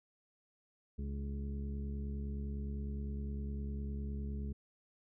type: harmonic tone with a mistuned harmonic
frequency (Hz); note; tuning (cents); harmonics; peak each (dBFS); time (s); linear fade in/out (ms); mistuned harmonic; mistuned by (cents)
69.8; C#2; +13; 1 / 2 / 3 / 4 / 5 / 6; -38 / -47 / -44 / -58 / -59 / -54; 0.98-4.53; 10; 4; +39
effects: none